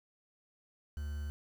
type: tone with quantisation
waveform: triangle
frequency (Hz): 73.4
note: D2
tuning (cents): 0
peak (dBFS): -34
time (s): 0.97-1.3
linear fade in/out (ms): 0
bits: 9
effects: none